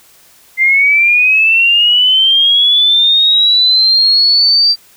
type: linear sweep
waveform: sine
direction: up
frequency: 2075 to 4699 Hz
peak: -6 dBFS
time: 0.57-4.76 s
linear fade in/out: 50 ms
effects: white hiss -45 dBFS RMS until 4.96 s